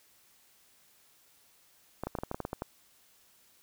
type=clicks; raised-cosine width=1 ms; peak=-20 dBFS; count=11; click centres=2.036 / 2.07 / 2.152 / 2.187 / 2.235 / 2.314 / 2.345 / 2.403 / 2.451 / 2.531 / 2.621 s; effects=white hiss -64 dBFS RMS until 3.62 s